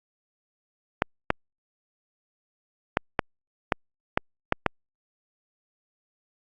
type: clicks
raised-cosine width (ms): 0.5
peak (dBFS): -4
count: 8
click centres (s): 1.021 / 1.304 / 2.971 / 3.192 / 3.722 / 4.175 / 4.524 / 4.663
effects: Opus 48 kbps